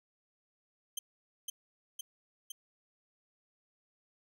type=tone with echo; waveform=15% pulse; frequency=3139 Hz; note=G7; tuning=2 cents sharp; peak=-27 dBFS; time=0.97-0.99 s; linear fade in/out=5 ms; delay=510 ms; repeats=3; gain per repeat=-2 dB; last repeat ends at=2.52 s; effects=none